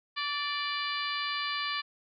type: harmonic tone with a mistuned harmonic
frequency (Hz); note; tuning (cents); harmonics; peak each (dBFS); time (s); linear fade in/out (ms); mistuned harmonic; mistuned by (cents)
587.3; D5; 0; 2 / 3 / 4 / 5 / 6 / 7 / 8; -35 / -37 / -38 / -39 / -40 / -40 / -41; 0.16-1.82; 20; 2; -33
effects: none